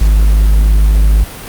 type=tone; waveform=triangle; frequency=51.91 Hz; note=G#1; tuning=in tune; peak=-3 dBFS; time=0.01-1.24 s; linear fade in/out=5 ms; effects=pink hiss -28 dBFS RMS until 1.48 s + Opus 48 kbps